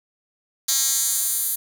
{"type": "tone with high-pass filter sweep", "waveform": "10% pulse", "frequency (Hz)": 270.2, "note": "C#4", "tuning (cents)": -44, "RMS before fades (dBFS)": -22, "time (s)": [0.68, 1.56], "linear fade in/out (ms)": 10, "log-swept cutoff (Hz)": [5700, 11000], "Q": 1.6, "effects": []}